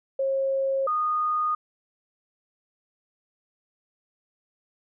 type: tone pair in turn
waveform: sine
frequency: 540 / 1231.7 Hz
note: C#5 / D#6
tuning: -45 / -18 cents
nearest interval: octave + major second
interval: 1427 cents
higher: second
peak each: -22 dBFS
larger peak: neither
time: 0.19-0.87 / 0.87-1.55 s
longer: neither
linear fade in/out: 5 ms
effects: none